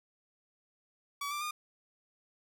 sawtooth tone with pitch steps, 1140 / 1179 / 1216 Hz, C#6 / D6 / D#6, +48 / +6 / -40 cents, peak -31 dBFS, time 1.21-1.51 s, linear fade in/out 5 ms, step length 100 ms, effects none

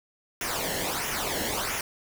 pink noise with flanger, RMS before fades -30 dBFS, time 0.41-1.81 s, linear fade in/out 2 ms, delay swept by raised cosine 0.23 to 0.84 ms, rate 1.5 Hz, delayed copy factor -0.7, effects none

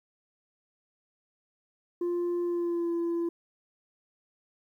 sine tone with pitch glide, 349.2 to 339.3 Hz, F4 to F4, 0 to -50 cents, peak -24 dBFS, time 2.01-3.29 s, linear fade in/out 5 ms, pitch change -50 cents, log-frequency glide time 2.43-2.91 s, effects tanh soft clip ceiling -26 dBFS + 11-bit

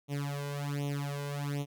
sawtooth tone with flanger, 142.9 Hz, D3, 47 cents flat, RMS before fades -35 dBFS, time 0.08-1.66 s, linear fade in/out 50 ms, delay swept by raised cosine 0.31 to 2.01 ms, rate 1.3 Hz, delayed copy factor +1, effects none

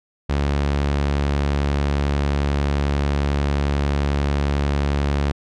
sawtooth tone, 71.2 Hz, C#2, 47 cents sharp, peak -14 dBFS, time 0.29-5.32 s, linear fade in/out 10 ms, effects low-pass 5000 Hz 12 dB/octave

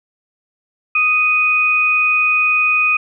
sine tone pair together, 1244.5 / 2489 Hz, D#6 / D#7, 0 / 0 cents, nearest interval octave, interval 1200 cents, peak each -20 / -12 dBFS, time 0.95-2.97 s, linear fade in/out 5 ms, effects none

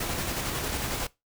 pink noise with tremolo, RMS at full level -30 dBFS, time 0-1.07 s, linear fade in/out 5 ms, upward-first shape square, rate 11 Hz, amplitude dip 25%, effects noise-tail reverb RT60 0.2 s tail -20 dB re dry

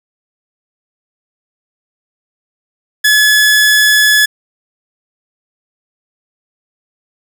sawtooth tone, 1708 Hz, G#6, 48 cents sharp, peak -3 dBFS, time 3.04-4.26 s, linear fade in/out 10 ms, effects none

